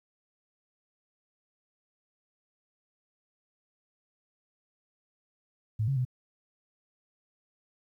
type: tone with pitch steps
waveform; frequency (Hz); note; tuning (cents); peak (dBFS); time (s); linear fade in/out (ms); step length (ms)
sine; 108.7 / 136.7 / 126.4; A2 / C#3 / B2; -21 / -24 / +41; -25; 5.79-6.051; 10; 87
effects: 11-bit